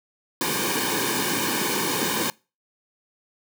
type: noise with comb filter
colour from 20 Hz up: pink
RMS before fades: -24 dBFS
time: 0.41-2.3 s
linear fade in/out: 0 ms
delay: 1.5 ms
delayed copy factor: -0.8
effects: noise-tail reverb RT60 0.3 s tail -24 dB re dry + high-pass 200 Hz 12 dB/octave